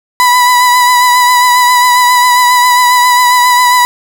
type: tone with vibrato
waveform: 35% pulse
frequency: 988 Hz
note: B5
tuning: in tune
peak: -3 dBFS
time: 0.2-3.85 s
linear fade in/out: 0 ms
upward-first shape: triangle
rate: 7.4 Hz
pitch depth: 31 cents each way
effects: none